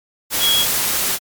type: tone in noise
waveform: sine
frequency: 3322 Hz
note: G#7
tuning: in tune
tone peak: -14 dBFS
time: 0.39-0.66 s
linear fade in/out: 50 ms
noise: white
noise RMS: -19 dBFS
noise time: 0.3-1.19 s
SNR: +2 dB
effects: MP3 96 kbps